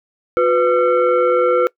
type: tone with frequency modulation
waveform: sine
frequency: 497.9 Hz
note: B4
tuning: 14 cents sharp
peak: -11 dBFS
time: 0.37-1.67 s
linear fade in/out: 0 ms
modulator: 857 Hz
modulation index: 0.92
effects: noise-tail reverb RT60 0.1 s tail -22 dB re dry